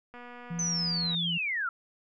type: click train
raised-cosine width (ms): 0.5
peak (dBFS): -32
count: 246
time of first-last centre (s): 0.14-1.148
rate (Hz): 243
type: tone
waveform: sine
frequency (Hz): 170.3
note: F3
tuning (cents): -43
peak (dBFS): -32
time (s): 0.5-1.38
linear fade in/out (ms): 10
type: linear sweep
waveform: sine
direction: down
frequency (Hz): 6200 to 1318.5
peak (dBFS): -28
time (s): 0.59-1.69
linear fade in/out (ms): 2
effects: none